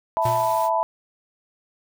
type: chord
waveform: sine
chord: E suspended fourth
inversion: none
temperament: equal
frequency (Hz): 659.3 / 880 / 987.8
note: E5 / A5 / B5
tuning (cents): 0 / 0 / 0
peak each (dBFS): -23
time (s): 0.17-0.83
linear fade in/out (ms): 0
type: high-pass noise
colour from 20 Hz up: white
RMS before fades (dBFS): -39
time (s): 0.21-0.7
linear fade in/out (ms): 50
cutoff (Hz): 960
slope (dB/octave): 96
type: tone with exponential decay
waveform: square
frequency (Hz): 118.7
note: A#2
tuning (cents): +32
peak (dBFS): -24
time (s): 0.25-0.71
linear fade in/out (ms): 5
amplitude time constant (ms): 99
effects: none